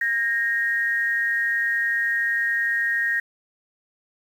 sine tone pair together, 1616 / 1866.7 Hz, G#6 / A#6, -48 / +2 cents, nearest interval major second, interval 250 cents, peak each -26 / -21 dBFS, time 0.01-3.2 s, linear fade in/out 5 ms, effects 8-bit

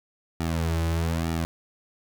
sawtooth tone with flanger, 82.41 Hz, E2, in tune, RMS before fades -26 dBFS, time 0.4-1.45 s, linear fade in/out 0 ms, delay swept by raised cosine 1.9 to 4.4 ms, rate 1.1 Hz, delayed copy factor -0.95, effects none

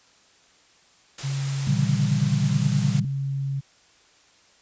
white noise, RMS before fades -35 dBFS, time 1.18-3 s, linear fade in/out 5 ms
sine tone, 137.3 Hz, C#3, 16 cents flat, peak -24 dBFS, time 1.23-3.61 s, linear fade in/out 20 ms
sine chord, E half-diminished seventh, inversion second, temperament equal, 116.54 / 146.83 / 164.81 / 196 Hz, Bb2 / D3 / E3 / G3, 0 / 0 / 0 / 0 cents, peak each -26 / -24 / -29 / -26 dBFS, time 1.67-3.05 s, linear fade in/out 5 ms
effects white hiss -57 dBFS RMS until 4.61 s + resampled to 16000 Hz

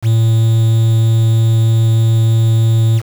triangle tone with quantisation, 112.9 Hz, A2, 45 cents sharp, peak -6 dBFS, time 0.02-3.02 s, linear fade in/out 50 ms, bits 5, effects none

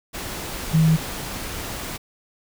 sine tone in noise, 160 Hz, D#3, 49 cents sharp, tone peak -13 dBFS, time 0.73-0.97 s, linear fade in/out 20 ms, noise pink, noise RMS -31 dBFS, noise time 0.13-1.98 s, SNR +15 dB, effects none

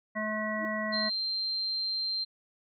harmonic tone, 214.8 Hz, A3, 41 cents flat, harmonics 1 / 3 / 5 / 7 / 9, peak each -35 / -35 / -38 / -45 / -34 dBFS, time 0.15-1.1 s, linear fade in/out 20 ms
sine tone with exponential growth, 310 Hz, D#4, 6 cents flat, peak -34 dBFS, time 0.53-0.65 s, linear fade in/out 0 ms, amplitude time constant 25 ms
sine tone, 4152 Hz, C8, 14 cents flat, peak -29 dBFS, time 0.92-2.25 s, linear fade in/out 20 ms
effects none

